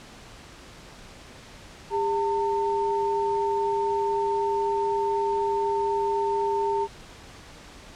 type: tone pair together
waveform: sine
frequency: 402.4 / 902 Hz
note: G4 / A5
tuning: +45 / +43 cents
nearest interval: octave + major second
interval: 1398 cents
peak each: -25 dBFS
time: 1.9-6.88 s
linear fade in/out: 50 ms
effects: pink hiss -46 dBFS RMS until 7.95 s + low-pass 7000 Hz 12 dB/octave